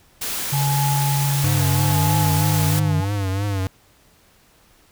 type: noise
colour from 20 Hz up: white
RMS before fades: -26 dBFS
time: 0.21-2.8 s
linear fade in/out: 10 ms
type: tone with pitch glide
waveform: sine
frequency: 139.9 to 152.56 Hz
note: C#3 to D#3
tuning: +16 to -34 cents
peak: -18 dBFS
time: 0.52-3.01 s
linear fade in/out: 10 ms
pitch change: +150 cents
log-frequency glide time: 1.77-2.03 s
type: tone with tremolo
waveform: sine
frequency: 851 Hz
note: G#5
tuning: 42 cents sharp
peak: -22 dBFS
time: 0.53-3.05 s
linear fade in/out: 5 ms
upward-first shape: triangle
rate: 0.77 Hz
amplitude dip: 90%
type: tone with vibrato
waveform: square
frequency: 98.5 Hz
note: G2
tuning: 9 cents sharp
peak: -21 dBFS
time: 1.44-3.67 s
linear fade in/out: 0 ms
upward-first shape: triangle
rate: 3.1 Hz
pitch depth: 93 cents each way
effects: pink hiss -55 dBFS RMS until 4.91 s